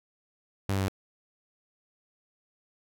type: tone with pitch steps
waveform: sawtooth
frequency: 98 / 96.87 / 95.76 Hz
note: G2 / G2 / G2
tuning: 0 / -20 / -40 cents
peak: -22 dBFS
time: 0.69-0.882 s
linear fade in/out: 0 ms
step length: 64 ms
effects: none